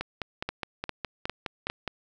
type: two click trains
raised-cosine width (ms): 0.3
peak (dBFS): -15 / -14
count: 10 / 4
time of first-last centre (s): 0.01-1.877 / 0.49-1.7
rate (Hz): 4.82 / 2.48
effects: none